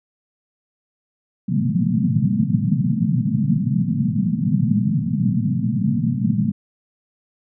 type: band-pass noise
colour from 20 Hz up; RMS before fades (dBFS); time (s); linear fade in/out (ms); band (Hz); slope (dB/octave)
white; -19; 1.48-6.52; 10; 110 to 240; 96
effects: none